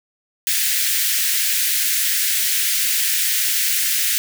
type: high-pass noise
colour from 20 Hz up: white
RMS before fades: -19 dBFS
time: 0.47-4.18 s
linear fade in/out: 0 ms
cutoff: 1600 Hz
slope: 48 dB/octave
effects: none